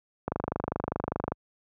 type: click train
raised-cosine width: 1 ms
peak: -14 dBFS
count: 27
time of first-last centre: 0.28-1.32 s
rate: 25 Hz
effects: high-pass 60 Hz 12 dB/octave